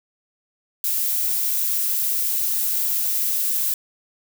violet noise, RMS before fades -22 dBFS, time 0.84-3.74 s, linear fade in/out 2 ms, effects none

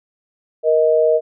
sine tone pair together, 470.9 / 628 Hz, A#4 / D#5, +18 / +16 cents, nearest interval perfect fourth, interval 498 cents, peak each -14 dBFS, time 0.63-1.21 s, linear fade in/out 50 ms, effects none

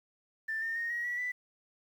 sine tone with pitch steps, 1776 / 1815.4 / 1855.7 / 1896.9 / 1939 / 1982 Hz, A6 / A#6 / A#6 / A#6 / B6 / B6, +16 / -46 / -8 / +30 / -32 / +6 cents, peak -31 dBFS, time 0.48-1.32 s, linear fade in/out 10 ms, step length 140 ms, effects tanh soft clip ceiling -27 dBFS + 10-bit

